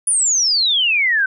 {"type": "exponential sweep", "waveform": "sine", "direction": "down", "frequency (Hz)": [9956, 1506], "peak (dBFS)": -13, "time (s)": [0.07, 1.26], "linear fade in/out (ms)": 5, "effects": []}